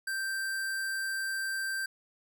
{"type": "tone", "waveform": "square", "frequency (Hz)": 1568, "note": "G6", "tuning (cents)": 0, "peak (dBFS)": -32, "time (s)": [0.07, 1.86], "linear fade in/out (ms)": 5, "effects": []}